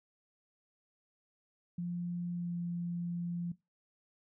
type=tone with pitch glide; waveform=sine; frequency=174.61 to 173 Hz; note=F3 to F3; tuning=0 to -16 cents; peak=-34 dBFS; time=1.78-3.52 s; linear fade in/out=5 ms; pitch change=-16 cents; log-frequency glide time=2.32-2.55 s; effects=noise-tail reverb RT60 0.2 s tail -18 dB re dry